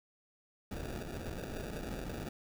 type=noise with sample-and-hold; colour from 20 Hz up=pink; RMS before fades=-41 dBFS; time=0.71-2.29 s; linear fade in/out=5 ms; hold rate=1050 Hz; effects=none